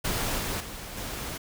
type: noise with level steps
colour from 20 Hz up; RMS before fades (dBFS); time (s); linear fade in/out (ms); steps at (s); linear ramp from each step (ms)
pink; -29 / -31 / -39 / -35; 0.04-1.38; 10; 0.38 / 0.6 / 0.97; 5
effects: none